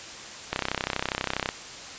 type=click train; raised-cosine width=0.3 ms; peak=-9 dBFS; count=32; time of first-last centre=0.53-1.49 s; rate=32.3 Hz; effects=white hiss -40 dBFS RMS until 1.98 s + resampled to 16000 Hz